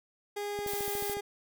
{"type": "tone with pitch glide", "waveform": "30% pulse", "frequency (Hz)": [410, 407.2], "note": ["G#4", "G#4"], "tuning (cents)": [-22, -34], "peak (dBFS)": -31, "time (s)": [0.36, 1.21], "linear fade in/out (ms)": 10, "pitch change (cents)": -12, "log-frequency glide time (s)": [0.65, 0.72]}
{"type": "click train", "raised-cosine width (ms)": 2, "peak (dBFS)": -29, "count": 9, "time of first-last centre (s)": [0.59, 1.17], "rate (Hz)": 13.8}
{"type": "noise", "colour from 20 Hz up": "blue", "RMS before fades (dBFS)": -38, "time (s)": [0.67, 1.14], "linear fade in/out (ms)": 2}
{"effects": []}